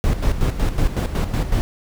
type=noise with tremolo; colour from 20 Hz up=brown; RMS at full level=-17 dBFS; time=0.04-1.61 s; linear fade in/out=0 ms; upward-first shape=square; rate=5.4 Hz; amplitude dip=65%; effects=none